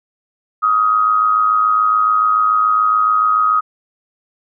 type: tone with amplitude modulation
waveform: sine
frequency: 1257 Hz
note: D#6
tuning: 17 cents sharp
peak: -8 dBFS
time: 0.62-3.61 s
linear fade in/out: 20 ms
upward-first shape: sine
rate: 107 Hz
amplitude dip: 60%
effects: none